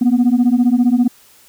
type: beating tone pair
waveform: sine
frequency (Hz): 237 / 252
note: A#3 / B3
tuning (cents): +29 / +35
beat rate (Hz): 15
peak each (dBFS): -11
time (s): 0.01-1.08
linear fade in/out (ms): 10
effects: tanh soft clip ceiling -7 dBFS + white hiss -48 dBFS RMS until 1.48 s